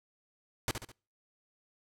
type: noise with echo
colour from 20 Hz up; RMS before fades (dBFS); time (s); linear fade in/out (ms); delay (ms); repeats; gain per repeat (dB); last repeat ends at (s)
pink; -31; 0.68-0.71; 0; 69; 3; -7; 0.917
effects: noise-tail reverb RT60 0.4 s tail -26 dB re dry + low-pass 12000 Hz 12 dB/octave

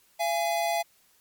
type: tone pair together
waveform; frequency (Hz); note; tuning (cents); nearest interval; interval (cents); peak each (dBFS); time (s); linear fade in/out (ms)
square; 680.7 / 830; F5 / G#5; -45 / -1; minor third; 344; -27 / -30; 0.19-0.83; 20
effects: white hiss -63 dBFS RMS until 1.2 s + MP3 96 kbps

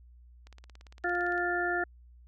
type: click train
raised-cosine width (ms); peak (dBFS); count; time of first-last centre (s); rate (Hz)
0.2; -35; 17; 0.47-1.379; 17.6
type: harmonic tone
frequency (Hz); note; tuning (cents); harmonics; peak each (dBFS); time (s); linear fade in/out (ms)
351.8; F4; +13; 1 / 2 / 4 / 5; -33 / -33 / -33 / -33; 1.04-1.84; 5
effects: added 60 Hz sine -52 dBFS peak until 2.27 s

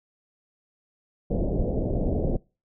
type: low-pass noise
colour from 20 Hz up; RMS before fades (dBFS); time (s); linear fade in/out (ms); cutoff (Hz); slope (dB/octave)
pink; -25; 1.3-2.37; 10; 640; 48
effects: noise-tail reverb RT60 0.3 s tail -23 dB re dry

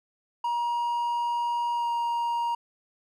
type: tone with pitch glide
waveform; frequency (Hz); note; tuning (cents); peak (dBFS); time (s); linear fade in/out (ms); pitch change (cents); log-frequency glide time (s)
triangle; 950 to 941.8; A#5 to A#5; +33 to +18; -23; 0.44-2.55; 5; -15; 1.74-1.9
effects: none

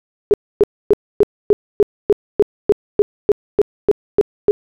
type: tone bursts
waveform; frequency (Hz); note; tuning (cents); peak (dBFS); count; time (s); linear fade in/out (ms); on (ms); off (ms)
sine; 412.8; G#4; -10; -6; 15; 0.31-4.51; 0; 28; 270
effects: none

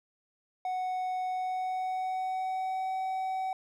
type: tone with pitch glide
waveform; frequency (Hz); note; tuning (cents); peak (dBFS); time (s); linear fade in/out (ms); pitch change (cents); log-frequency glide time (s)
triangle; 740 to 756.9; F#5 to F#5; 0 to +39; -28; 0.65-3.53; 2; +39; 1.27-2.94
effects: none

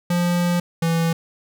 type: tone pair in turn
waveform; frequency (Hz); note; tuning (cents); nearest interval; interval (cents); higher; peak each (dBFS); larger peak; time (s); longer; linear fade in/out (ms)
square; 175.1 / 165.8; F3 / E3; +5 / +10; minor second; 95; first; -18; neither; 0.1-0.6 / 0.82-1.13; first; 5
effects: none

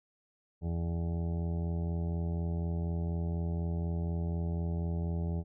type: harmonic tone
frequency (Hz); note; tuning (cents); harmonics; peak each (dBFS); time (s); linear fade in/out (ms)
84.1; E2; +35; 1 / 2 / 3 / 4 / 5 / 7 / 8 / 9 / 10; -32 / -35 / -49 / -47 / -46 / -50 / -57 / -54 / -58; 0.61-5.44; 50
effects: none

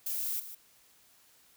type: noise with echo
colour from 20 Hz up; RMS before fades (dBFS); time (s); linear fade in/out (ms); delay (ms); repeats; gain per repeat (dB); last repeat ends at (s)
violet; -34; 0.06-0.4; 5; 150; 1; -11; 0.55
effects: white hiss -63 dBFS RMS until 1.56 s

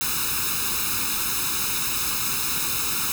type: noise with comb filter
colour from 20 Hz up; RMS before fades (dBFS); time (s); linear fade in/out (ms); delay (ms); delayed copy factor
white; -25; 0.01-3.12; 0; 0.77; +0.95
effects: none

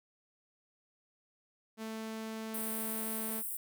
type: tone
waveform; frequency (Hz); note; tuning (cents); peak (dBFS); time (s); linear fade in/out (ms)
sawtooth; 221.2; A3; +9; -35; 1.77-3.43; 50
type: high-pass noise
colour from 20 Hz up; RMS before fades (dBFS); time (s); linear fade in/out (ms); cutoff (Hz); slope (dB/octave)
white; -39; 2.54-3.57; 5; 8200; 96
effects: none

